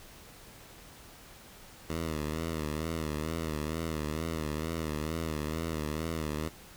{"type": "tone with vibrato", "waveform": "10% pulse", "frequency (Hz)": 78.7, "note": "D#2", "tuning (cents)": 20, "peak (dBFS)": -24, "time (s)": [1.89, 6.49], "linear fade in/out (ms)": 10, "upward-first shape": "sine", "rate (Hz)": 2.2, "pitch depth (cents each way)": 83, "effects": ["pink hiss -52 dBFS RMS until 6.76 s"]}